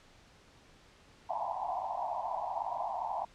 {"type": "band-pass noise", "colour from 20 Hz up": "pink", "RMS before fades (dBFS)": -36, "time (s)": [1.29, 3.25], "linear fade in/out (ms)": 5, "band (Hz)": [660, 1000], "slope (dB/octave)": 96, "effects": ["pink hiss -60 dBFS RMS until 3.34 s", "low-pass 6000 Hz 12 dB/octave"]}